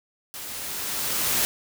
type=noise with level ramp; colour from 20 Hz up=white; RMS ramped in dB=-37 to -22 dBFS; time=0.34-1.45 s; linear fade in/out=0 ms; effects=none